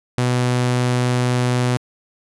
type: tone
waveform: sawtooth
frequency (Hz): 124.1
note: B2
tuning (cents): +9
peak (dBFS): -12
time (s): 0.18-1.77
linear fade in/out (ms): 0
effects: resampled to 24000 Hz